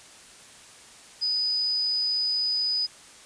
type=tone; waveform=sine; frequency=4978 Hz; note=D#8; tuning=in tune; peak=-23 dBFS; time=1.21-2.87 s; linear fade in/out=20 ms; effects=white hiss -49 dBFS RMS until 3.25 s + resampled to 22050 Hz